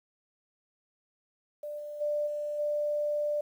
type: tone with level steps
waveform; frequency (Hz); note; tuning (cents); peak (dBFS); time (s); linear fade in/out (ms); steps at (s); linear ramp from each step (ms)
sine; 592; D5; +14; -35 / -37 / -27 / -31 / -27; 1.63-3.41; 5; 1.78 / 2 / 2.26 / 2.58; 20
effects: 10-bit